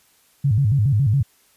sine tone with vibrato, 121.1 Hz, B2, 34 cents flat, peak -14 dBFS, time 0.44-1.23 s, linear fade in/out 10 ms, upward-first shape square, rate 7.2 Hz, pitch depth 250 cents each way, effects white hiss -58 dBFS RMS until 1.56 s + resampled to 32000 Hz

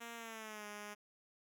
5% pulse tone with pitch glide, 233.1 to 207.7 Hz, A#3 to G#3, 0 to 0 cents, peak -35 dBFS, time 0-0.95 s, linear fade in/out 20 ms, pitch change -200 cents, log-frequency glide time 0.15-0.66 s, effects none

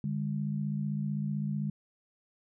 sine tone pair together, 147.6 / 203.3 Hz, D3 / G#3, +9 / -37 cents, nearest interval tritone, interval 554 cents, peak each -32 / -33 dBFS, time 0.04-1.7 s, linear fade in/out 2 ms, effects none

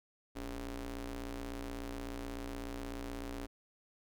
sawtooth ring-modulated tone, 123.47 Hz, B2, in tune, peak -33 dBFS, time 0.35-3.47 s, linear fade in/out 20 ms, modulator 157 Hz, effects none

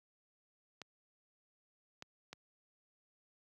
clicks, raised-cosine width 0.2 ms, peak -29 dBFS, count 3, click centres 0.817 / 2.024 / 2.33 s, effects high-pass 100 Hz 12 dB/octave

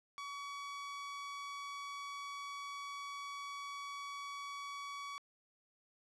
sawtooth tone, 1132 Hz, C#6, 36 cents sharp, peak -39 dBFS, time 0.18-5.18 s, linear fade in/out 0 ms, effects low-pass 6000 Hz 12 dB/octave

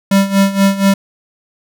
square tone with tremolo, 196.3 Hz, G3, 3 cents sharp, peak -7 dBFS, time 0.11-0.94 s, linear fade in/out 5 ms, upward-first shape sine, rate 4.2 Hz, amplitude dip 80%, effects none

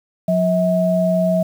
sine tone pair together, 179.68 / 644 Hz, F3 / E5, +50 / -41 cents, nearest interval octave + minor seventh, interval 2209 cents, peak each -17 / -16 dBFS, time 0.28-1.43 s, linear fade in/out 5 ms, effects 7-bit

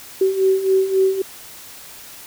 sine beating tone pair, 379.4 / 383.1 Hz, F#4 / G4, +43 / -40 cents, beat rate 3.7 Hz, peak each -20 / -15 dBFS, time 0.21-1.22 s, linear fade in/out 5 ms, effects white hiss -39 dBFS RMS until 2.26 s

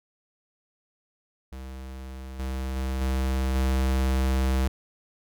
square tone with level steps, 65.5 Hz, C2, 2 cents sharp, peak -37 / -29 / -27 / -24 / -22 dBFS, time 1.52-4.68 s, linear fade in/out 5 ms, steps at 2.39 / 2.76 / 3.01 / 3.55 s, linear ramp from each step 5 ms, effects none

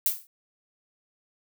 violet noise with exponential decay, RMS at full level -20 dBFS, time 0.06-0.27 s, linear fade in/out 2 ms, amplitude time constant 44 ms, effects none

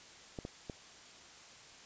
clicks, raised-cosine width 2 ms, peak -27 dBFS, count 3, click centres 0.388 / 0.451 / 0.698 s, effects white hiss -55 dBFS RMS until 1.85 s + resampled to 16000 Hz

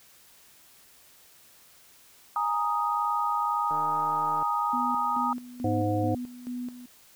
sine chord, Ab suspended second, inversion none, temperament equal, 830.6 / 932.3 / 1244.5 Hz, Ab5 / Bb5 / Eb6, 0 / 0 / 0 cents, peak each -31 / -29 / -27 dBFS, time 2.36-5.33 s, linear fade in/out 2 ms
click train, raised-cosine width 1 ms, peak -27 dBFS, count 110, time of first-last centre 3.71-4.427 s, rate 152 Hz
sine tone with tremolo, 246.5 Hz, B3, 3 cents flat, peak -31 dBFS, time 4.73-6.86 s, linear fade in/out 5 ms, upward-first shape square, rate 2.3 Hz, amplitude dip 70%
harmonic tone, 103.83 Hz, G#2, in tune, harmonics 1 / 3 / 5 / 7, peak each -28 / -28 / -31 / -31 dBFS, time 5.64-6.15 s, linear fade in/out 5 ms
effects white hiss -56 dBFS RMS until 7.15 s

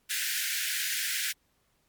pink high-pass noise, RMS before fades -31 dBFS, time 0.09-1.33 s, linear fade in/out 20 ms, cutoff 1500 Hz, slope 96 dB/octave, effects pink hiss -71 dBFS RMS until 1.88 s + MP3 96 kbps

